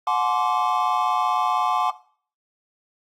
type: tone cluster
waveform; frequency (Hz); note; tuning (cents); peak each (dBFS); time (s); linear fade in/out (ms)
triangle; 730 / 856 / 1045 / 1161; F#5 / A5 / C6 / D6; -24 / -48 / -2 / -20; -23; 0.07-1.9; 2
effects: noise-tail reverb RT60 0.5 s tail -18 dB re dry + AAC 48 kbps